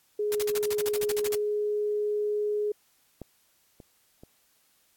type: tone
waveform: sine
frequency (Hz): 418.3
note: G#4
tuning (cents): +12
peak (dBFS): -25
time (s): 0.19-2.72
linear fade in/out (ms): 5
type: noise bursts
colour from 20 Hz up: white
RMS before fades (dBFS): -33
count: 14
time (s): 0.32-1.349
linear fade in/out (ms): 0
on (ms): 28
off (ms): 49
type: clicks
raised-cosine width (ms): 2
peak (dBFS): -25 / -33 / -33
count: 3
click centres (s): 3.217 / 3.802 / 4.235
effects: white hiss -66 dBFS RMS until 4.96 s + AAC 64 kbps